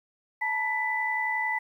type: tone cluster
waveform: sine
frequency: 873 / 944 / 1990 Hz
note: A5 / A#5 / B6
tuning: -14 / +22 / +13 cents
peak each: -31 / -36 / -27 dBFS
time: 0.41-1.59 s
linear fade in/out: 10 ms
effects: 10-bit